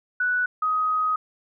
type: tone pair in turn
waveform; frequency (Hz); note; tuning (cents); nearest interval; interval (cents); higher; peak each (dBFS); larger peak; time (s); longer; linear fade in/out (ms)
sine; 1480 / 1256.8; F#6 / D#6; 0 / +17; minor third; 283; first; -20; neither; 0.2-0.46 / 0.62-1.16; second; 5
effects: none